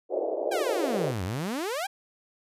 white band-pass noise, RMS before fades -29 dBFS, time 0.09-1.14 s, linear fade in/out 50 ms, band 350 to 660 Hz, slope 48 dB/octave
sawtooth exponential two-way sweep, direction down then up, 830.6 to 86 to 830.6 Hz, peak -25 dBFS, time 0.51-1.87 s, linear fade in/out 10 ms, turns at 1.24 s
effects resampled to 32000 Hz

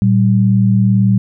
sine tone pair together, 115.3 / 193.35 Hz, A#2 / G3, -19 / -24 cents, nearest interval major sixth, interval 895 cents, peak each -11 dBFS, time 0.02-1.18 s, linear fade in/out 0 ms, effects none

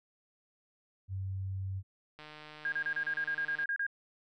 sine tone, 95.7 Hz, G2, 41 cents flat, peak -34 dBFS, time 1.08-1.83 s, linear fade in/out 50 ms
click train, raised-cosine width 0.3 ms, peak -33 dBFS, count 221, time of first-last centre 2.19-3.637 s, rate 152 Hz
sine tone bursts, 1622 Hz, G#6, 41 cents flat, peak -30 dBFS, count 12, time 2.65-3.866 s, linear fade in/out 2 ms, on 72 ms, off 32 ms
effects none

